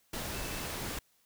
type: tone in noise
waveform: sine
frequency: 2637 Hz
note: E7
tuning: in tune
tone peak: -49 dBFS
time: 0.34-0.66 s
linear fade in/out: 5 ms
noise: pink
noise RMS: -38 dBFS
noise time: 0.13-0.99 s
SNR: -14 dB
effects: white hiss -70 dBFS RMS until 1.25 s